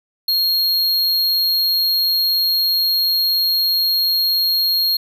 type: tone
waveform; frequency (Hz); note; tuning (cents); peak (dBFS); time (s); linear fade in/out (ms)
square; 4259; C8; +30; -15; 0.28-4.97; 5
effects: none